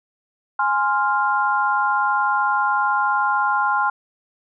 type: chord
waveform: sine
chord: F minor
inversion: first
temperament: equal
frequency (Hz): 830.6 / 1046.5 / 1396.9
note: Ab5 / C6 / F6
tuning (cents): 0 / 0 / 0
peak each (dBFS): -21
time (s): 0.59-3.9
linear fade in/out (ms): 5
effects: none